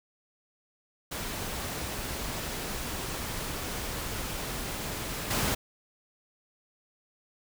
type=noise with level steps; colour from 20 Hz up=pink; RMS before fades=-35 / -28 dBFS; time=1.11-5.55 s; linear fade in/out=10 ms; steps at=5.3 s; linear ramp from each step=10 ms; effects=none